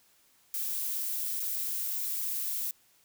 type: noise with dropouts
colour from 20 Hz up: violet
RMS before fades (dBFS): -33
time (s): 0.54-2.71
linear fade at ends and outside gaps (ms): 1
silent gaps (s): 1.397-1.402
effects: white hiss -65 dBFS RMS until 3.04 s